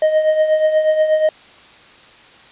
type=tone with tremolo; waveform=triangle; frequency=622.3 Hz; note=D#5; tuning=in tune; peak=-7 dBFS; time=0.02-1.29 s; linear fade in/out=2 ms; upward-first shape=triangle; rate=8.3 Hz; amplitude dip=65%; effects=white hiss -44 dBFS RMS until 2.51 s + resampled to 8000 Hz